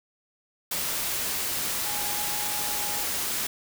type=tone in noise; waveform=sine; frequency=831 Hz; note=G#5; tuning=1 cent sharp; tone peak=-37 dBFS; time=1.85-3.04 s; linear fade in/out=5 ms; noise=white; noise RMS=-29 dBFS; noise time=0.71-3.47 s; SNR=-11 dB; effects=none